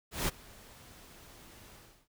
pink noise with ADSR envelope, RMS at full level -30 dBFS, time 0.11-2.08 s, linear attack 170 ms, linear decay 21 ms, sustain -24 dB, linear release 330 ms, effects none

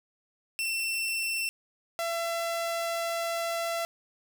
sawtooth tone pair in turn, 2693 / 673.2 Hz, E7 / E5, +36 / +36 cents, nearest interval 2 octaves, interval 2400 cents, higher first, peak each -25 dBFS, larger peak neither, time 0.59-1.49 / 1.99-3.85 s, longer second, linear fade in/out 0 ms, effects none

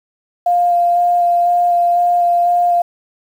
sine tone with vibrato, 700 Hz, F5, 4 cents sharp, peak -10 dBFS, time 0.46-2.82 s, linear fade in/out 5 ms, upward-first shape square, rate 2 Hz, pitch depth 9 cents each way, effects 7-bit

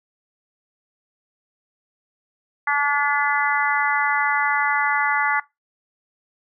harmonic tone, 287.9 Hz, D4, 34 cents flat, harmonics 3 / 4 / 5 / 6 / 7, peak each -24 / -24 / -24 / -24 / -24 dBFS, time 2.67-5.4 s, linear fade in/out 5 ms, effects noise-tail reverb RT60 0.2 s tail -21 dB re dry

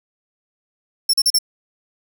sawtooth tone bursts, 5400 Hz, E8, 41 cents sharp, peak -10 dBFS, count 4, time 1.09-1.387 s, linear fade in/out 5 ms, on 45 ms, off 39 ms, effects none

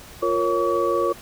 sine tone cluster, 351.5 / 466.2 / 552 / 1138 Hz, F4 / A#4 / C#5 / C#6, +11 / 0 / -7 / +45 cents, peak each -24 dBFS, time 0.22-1.13 s, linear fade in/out 10 ms, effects pink hiss -43 dBFS RMS until 1.21 s

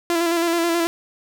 sawtooth tone with vibrato, 338.2 Hz, E4, 44 cents sharp, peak -14 dBFS, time 0.1-0.87 s, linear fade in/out 0 ms, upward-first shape square, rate 9.3 Hz, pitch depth 29 cents each way, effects none

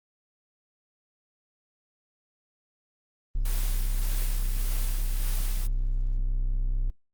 triangle tone, 32.25 Hz, C1, 24 cents flat, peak -21 dBFS, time 3.35-6.9 s, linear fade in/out 0 ms
white noise with tremolo, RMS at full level -37 dBFS, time 3.45-5.67 s, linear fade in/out 5 ms, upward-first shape sine, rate 1.7 Hz, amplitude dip 35%
effects Opus 24 kbps

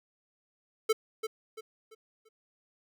square tone with echo, 440.2 Hz, A4, 1 cent sharp, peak -23 dBFS, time 0.89-0.93 s, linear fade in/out 10 ms, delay 340 ms, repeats 4, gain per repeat -9 dB, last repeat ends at 2.29 s, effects none

